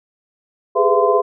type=tone cluster; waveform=sine; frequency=404.2 / 421.4 / 501 / 675 / 1029 Hz; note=G#4 / G#4 / B4 / E5 / C6; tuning=-47 / +25 / +25 / +41 / -29 cents; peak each=-18 dBFS; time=0.75-1.22 s; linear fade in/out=20 ms; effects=none